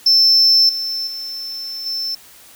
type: tone with level steps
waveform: triangle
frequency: 5320 Hz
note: E8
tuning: 15 cents sharp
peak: -7 / -19 / -24 / -19 dBFS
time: 0.06-2.15 s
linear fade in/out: 5 ms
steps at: 0.69 / 1.07 / 1.86 s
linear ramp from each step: 2 ms
effects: tanh soft clip ceiling -3 dBFS + white hiss -44 dBFS RMS until 2.55 s